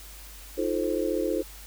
sine chord, F dominant seventh, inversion third, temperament just, 314.3 / 349.2 / 436.5 / 523.8 Hz, Eb4 / F4 / A4 / C5, +18 / 0 / -14 / +2 cents, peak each -30 / -30 / -30 / -30 dBFS, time 0.57-1.43 s, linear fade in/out 20 ms, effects added 50 Hz sine -45 dBFS peak until 1.66 s + white hiss -47 dBFS RMS until 1.66 s

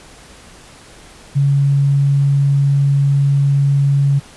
sine tone, 140 Hz, C#3, 18 cents sharp, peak -10 dBFS, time 1.35-4.2 s, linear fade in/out 20 ms, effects pink hiss -41 dBFS RMS until 4.36 s + resampled to 24000 Hz

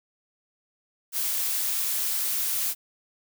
blue noise, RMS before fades -27 dBFS, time 1.12-2.75 s, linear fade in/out 50 ms, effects none

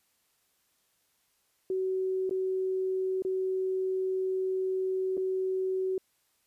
sine tone with dropouts, 376.4 Hz, F#4, 30 cents sharp, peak -27 dBFS, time 1.7-5.98 s, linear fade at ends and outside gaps 2 ms, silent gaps 2.295-2.309 / 3.222-3.249 / 5.17-5.176 s, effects white hiss -72 dBFS RMS until 6.46 s + resampled to 32000 Hz

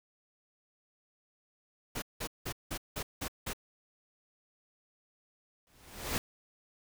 pink noise bursts, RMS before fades -37 dBFS, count 7, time 1.95-3.534 s, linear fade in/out 10 ms, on 72 ms, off 180 ms
pink noise with exponential growth, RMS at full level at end -30 dBFS, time 5.67-6.18 s, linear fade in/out 0 ms, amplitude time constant 110 ms
effects none

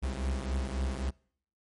45% pulse beating tone pair, 65 / 68.7 Hz, C2 / C#2, -11 / -15 cents, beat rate 3.7 Hz, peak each -32 / -35 dBFS, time 0.02-1.11 s, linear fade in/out 20 ms, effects noise-tail reverb RT60 0.6 s tail -25 dB re dry + MP3 48 kbps

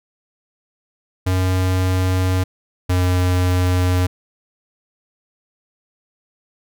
square tone pair in turn, 92.6 / 90.64 Hz, F#2 / F#2, +2 / -35 cents, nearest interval unison, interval 37 cents, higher first, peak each -16 / -15 dBFS, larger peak second, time 1.26-2.44 / 2.89-4.07 s, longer neither, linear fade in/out 10 ms, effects none

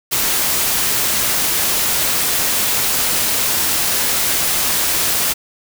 white noise, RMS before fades -17 dBFS, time 0.11-5.34 s, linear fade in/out 20 ms, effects none

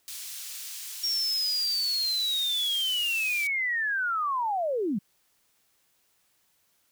pink high-pass noise, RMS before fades -39 dBFS, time 0.08-3.47 s, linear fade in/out 0 ms, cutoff 4300 Hz, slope 12 dB/octave
sine linear sweep, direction down, 5588 to 174.61 Hz, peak -25 dBFS, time 1.03-4.99 s, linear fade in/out 10 ms
effects white hiss -69 dBFS RMS until 6.91 s

